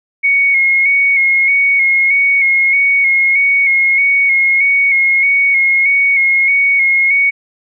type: tone with vibrato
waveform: sine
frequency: 2194 Hz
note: C#7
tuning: 18 cents flat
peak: -8 dBFS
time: 0.23-7.31 s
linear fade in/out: 20 ms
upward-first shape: square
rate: 1.6 Hz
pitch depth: 29 cents each way
effects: none